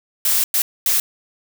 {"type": "noise bursts at uneven times", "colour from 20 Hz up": "blue", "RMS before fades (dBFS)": -17, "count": 3, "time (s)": [[0.25, 0.44], [0.54, 0.62], [0.86, 1]], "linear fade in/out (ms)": 2, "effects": []}